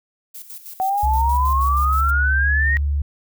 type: noise with tremolo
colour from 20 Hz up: violet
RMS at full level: -35 dBFS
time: 0.34-2.11 s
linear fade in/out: 10 ms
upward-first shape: square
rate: 6.3 Hz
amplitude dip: 65%
type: exponential sweep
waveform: sine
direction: up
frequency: 749 to 1899 Hz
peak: -17 dBFS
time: 0.8-2.77 s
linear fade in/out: 0 ms
type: tone with pitch glide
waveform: sine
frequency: 67.9 to 71.94 Hz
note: C#2 to D2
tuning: -35 to -35 cents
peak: -17 dBFS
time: 1.03-3.02 s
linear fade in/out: 5 ms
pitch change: +100 cents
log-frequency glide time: 1.76-2.81 s
effects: none